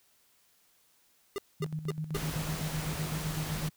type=tone bursts; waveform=square; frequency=402.6 Hz; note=G4; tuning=46 cents sharp; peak=-32 dBFS; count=4; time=1.36-2.168 s; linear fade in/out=0 ms; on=22 ms; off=240 ms
type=tone with tremolo; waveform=sine; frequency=155.56 Hz; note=D#3; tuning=in tune; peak=-31 dBFS; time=1.6-3.7 s; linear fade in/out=10 ms; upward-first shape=square; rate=7.9 Hz; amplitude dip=65%
type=noise; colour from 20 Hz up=pink; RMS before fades=-38 dBFS; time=2.14-3.69 s; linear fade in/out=10 ms
effects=white hiss -67 dBFS RMS until 3.76 s